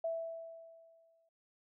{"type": "tone with exponential decay", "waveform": "sine", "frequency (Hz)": 659.3, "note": "E5", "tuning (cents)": 0, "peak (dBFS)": -32, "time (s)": [0.04, 1.29], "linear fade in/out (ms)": 5, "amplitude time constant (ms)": 270, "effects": []}